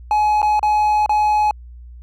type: tone with dropouts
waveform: triangle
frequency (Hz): 845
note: G#5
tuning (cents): +30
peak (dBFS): -11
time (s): 0.11-1.51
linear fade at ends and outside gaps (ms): 1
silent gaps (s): 0.418-0.428 / 0.594-0.629 / 1.061-1.094
effects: added 60 Hz sine -35 dBFS peak until 2.02 s